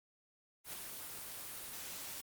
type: noise with ADSR envelope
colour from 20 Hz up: white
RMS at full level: -42 dBFS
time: 0.64-2.21 s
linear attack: 86 ms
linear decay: 20 ms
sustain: -4 dB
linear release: 4 ms
effects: Opus 24 kbps